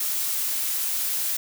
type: noise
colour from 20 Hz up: blue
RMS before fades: -26 dBFS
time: 0-1.37 s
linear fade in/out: 5 ms
effects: none